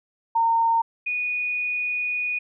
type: tone pair in turn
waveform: sine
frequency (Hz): 916 / 2467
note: A#5 / D#7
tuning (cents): -31 / -15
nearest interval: octave + perfect fourth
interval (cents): 1716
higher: second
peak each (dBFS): -17 / -23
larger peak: first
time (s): 0.35-0.82 / 1.06-2.39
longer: second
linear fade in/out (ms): 10
effects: none